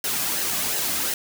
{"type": "noise with flanger", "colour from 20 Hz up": "white", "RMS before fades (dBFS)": -25, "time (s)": [0.04, 1.14], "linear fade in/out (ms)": 2, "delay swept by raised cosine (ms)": [0.84, 2.24], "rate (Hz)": 2.8, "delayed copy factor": -0.5, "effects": []}